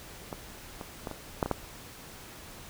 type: clicks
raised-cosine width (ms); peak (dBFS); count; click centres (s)
1; -21 / -24 / -20 / -24 / -11 / -17 / -12; 7; 0.328 / 0.812 / 1.072 / 1.113 / 1.428 / 1.46 / 1.513
effects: pink hiss -47 dBFS RMS until 2.69 s